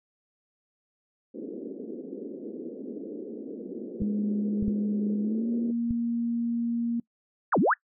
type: band-pass noise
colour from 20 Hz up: pink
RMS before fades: -38 dBFS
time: 1.34-5.72 s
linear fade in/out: 10 ms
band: 220 to 470 Hz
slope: 48 dB/octave
type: tone with pitch glide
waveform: sine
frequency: 207.7 to 234.5 Hz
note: G#3 to A#3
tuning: 0 to +11 cents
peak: -25 dBFS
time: 4-7 s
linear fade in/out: 5 ms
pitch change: +211 cents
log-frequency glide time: 5.21-5.49 s
type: clicks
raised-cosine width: 5 ms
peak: -21 dBFS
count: 4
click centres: 4.019 / 4.626 / 4.681 / 5.908 s
type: exponential two-way sweep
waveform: sine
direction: down then up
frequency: 1925 to 160 to 1925 Hz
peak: -19 dBFS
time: 7.52-7.74 s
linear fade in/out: 10 ms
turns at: 7.59 s
effects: noise-tail reverb RT60 0.1 s tail -24 dB re dry